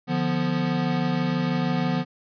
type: chord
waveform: square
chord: B diminished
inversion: first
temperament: equal with one note detuned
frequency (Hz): 148.37 / 174.61 / 246.9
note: D3 / F3 / B3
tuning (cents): +18 / 0 / 0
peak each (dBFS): -29 / -26 / -27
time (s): 0.07-2.05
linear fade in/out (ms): 50
effects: resampled to 11025 Hz